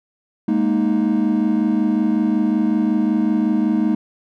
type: chord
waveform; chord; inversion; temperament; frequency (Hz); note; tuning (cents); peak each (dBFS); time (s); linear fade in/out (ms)
triangle; Ab suspended second; none; equal; 207.7 / 233.1 / 311.1; Ab3 / Bb3 / Eb4; 0 / 0 / 0; -17; 0.48-3.95; 5
effects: tanh soft clip ceiling -6 dBFS